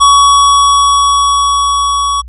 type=tone with level ramp; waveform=square; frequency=1125 Hz; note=C#6; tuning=25 cents sharp; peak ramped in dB=-3 to -11 dBFS; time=0-2.22 s; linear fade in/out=20 ms; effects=added 60 Hz sine -26 dBFS peak until 2.28 s + MP3 48 kbps